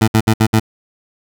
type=tone bursts; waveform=20% pulse; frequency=110 Hz; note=A2; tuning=in tune; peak=-4 dBFS; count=5; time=0.01-0.598 s; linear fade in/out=10 ms; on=68 ms; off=62 ms; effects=none